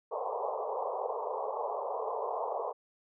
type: band-pass noise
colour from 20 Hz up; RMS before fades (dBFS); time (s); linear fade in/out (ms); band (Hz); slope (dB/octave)
pink; -35; 0.11-2.73; 20; 420 to 1100; 96
effects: none